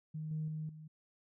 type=tone with level steps; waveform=sine; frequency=155.56 Hz; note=D#3; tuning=in tune; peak=-38 / -34 / -37 / -48 dBFS; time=0.14-0.88 s; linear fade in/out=10 ms; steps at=0.31 / 0.48 / 0.69 s; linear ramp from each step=2 ms; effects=tanh soft clip ceiling -30 dBFS